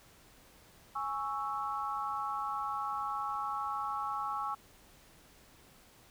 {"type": "chord", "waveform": "sine", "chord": "C# minor", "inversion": "second", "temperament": "equal", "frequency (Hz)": [830.6, 1108.7, 1318.5], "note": ["G#5", "C#6", "E6"], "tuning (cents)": [0, 0, 0], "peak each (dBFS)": [-38, -37, -38], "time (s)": [0.95, 4.55], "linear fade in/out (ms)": 10, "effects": ["pink hiss -60 dBFS RMS until 6.1 s"]}